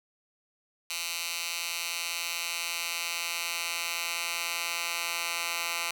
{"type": "tone with high-pass filter sweep", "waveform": "10% pulse", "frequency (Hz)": 169.8, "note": "F3", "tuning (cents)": -48, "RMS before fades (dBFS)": -33, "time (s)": [0.9, 5.91], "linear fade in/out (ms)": 2, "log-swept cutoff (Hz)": [3000, 1800], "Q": 1, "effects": []}